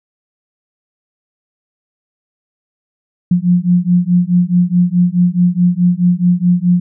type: beating tone pair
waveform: sine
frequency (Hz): 175 / 179.7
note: F3 / F3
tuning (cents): +4 / +50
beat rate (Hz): 4.7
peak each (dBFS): -12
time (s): 3.31-6.8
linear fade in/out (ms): 5
effects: none